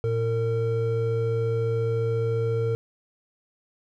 triangle tone pair together, 114.3 / 457.2 Hz, A#2 / A#4, -34 / -34 cents, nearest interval 2 octaves, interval 2400 cents, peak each -23 dBFS, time 0.04-2.75 s, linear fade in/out 0 ms, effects none

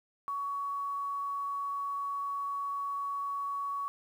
sine tone with quantisation, 1123 Hz, C#6, 22 cents sharp, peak -32 dBFS, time 0.28-3.88 s, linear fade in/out 0 ms, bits 10, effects none

